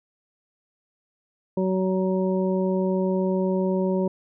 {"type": "harmonic tone", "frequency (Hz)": 187.6, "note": "F#3", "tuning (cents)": 24, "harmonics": [1, 2, 3, 5], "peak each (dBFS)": [-23, -25, -28, -35], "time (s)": [1.57, 4.08], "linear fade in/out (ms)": 5, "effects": []}